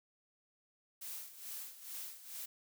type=noise with tremolo; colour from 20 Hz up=blue; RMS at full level=-44 dBFS; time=1.01-2.46 s; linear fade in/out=10 ms; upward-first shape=sine; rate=2.3 Hz; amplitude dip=75%; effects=none